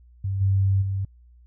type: tone with level steps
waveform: sine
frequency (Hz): 97.2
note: G2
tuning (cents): -14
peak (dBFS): -23 / -17 / -23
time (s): 0.24-1.05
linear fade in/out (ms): 5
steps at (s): 0.4 / 0.81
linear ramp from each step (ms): 20
effects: added 60 Hz sine -49 dBFS peak until 1.46 s